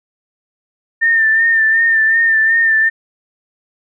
sine tone with vibrato, 1800 Hz, A6, 39 cents sharp, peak -9 dBFS, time 1.01-2.9 s, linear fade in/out 20 ms, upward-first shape sine, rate 2.7 Hz, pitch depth 37 cents each way, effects none

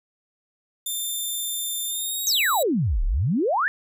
5% pulse tone with pitch glide, 3579 to 3880 Hz, A7 to B7, +29 to -31 cents, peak -19 dBFS, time 0.86-2.63 s, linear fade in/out 5 ms, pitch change +140 cents, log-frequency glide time 1.86-2.38 s
sine exponential two-way sweep, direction down then up, 6645 to 31.12 to 1838 Hz, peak -19 dBFS, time 2.27-3.68 s, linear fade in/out 0 ms, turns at 3.04 s
effects none

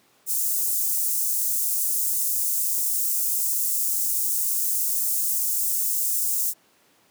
white high-pass noise, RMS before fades -24 dBFS, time 0.26-6.54 s, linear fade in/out 50 ms, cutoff 7000 Hz, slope 24 dB/octave, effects pink hiss -60 dBFS RMS until 7.1 s + high-pass 200 Hz 12 dB/octave

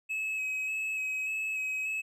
triangle tone with vibrato, 2565 Hz, E7, 48 cents flat, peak -29 dBFS, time 0.09-2.02 s, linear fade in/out 20 ms, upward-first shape square, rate 1.7 Hz, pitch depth 15 cents each way, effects none

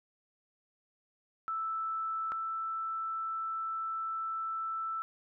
sine tone pair in turn, 1318.5 / 1323.8 Hz, E6 / E6, 0 / +7 cents, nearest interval unison, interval 7 cents, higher second, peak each -32 / -33 dBFS, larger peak first, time 1.48-2.32 / 2.32-5.02 s, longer second, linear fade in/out 0 ms, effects none

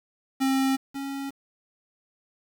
square tone pair in turn, 267.3 / 275.3 Hz, C4 / C#4, +37 / -12 cents, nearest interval minor second, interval 51 cents, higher second, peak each -22 / -32 dBFS, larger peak first, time 0.4-0.77 / 0.94-1.31 s, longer neither, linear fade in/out 20 ms, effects 8-bit

